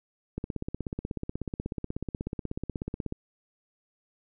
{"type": "click train", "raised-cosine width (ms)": 3, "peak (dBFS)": -19, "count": 46, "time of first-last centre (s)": [0.38, 3.124], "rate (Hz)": 16.4, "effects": []}